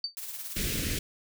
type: tone with exponential decay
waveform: sine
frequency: 4589 Hz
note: D8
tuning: 41 cents flat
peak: -25 dBFS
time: 0.04-0.15 s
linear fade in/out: 2 ms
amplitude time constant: 23 ms
type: noise with tremolo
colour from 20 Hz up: blue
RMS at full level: -37 dBFS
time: 0.17-0.79 s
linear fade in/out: 0 ms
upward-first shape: sine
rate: 18 Hz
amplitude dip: 45%
type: band-stop noise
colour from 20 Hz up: pink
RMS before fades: -31 dBFS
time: 0.56-0.99 s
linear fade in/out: 5 ms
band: 430 to 1800 Hz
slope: 24 dB/octave
effects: none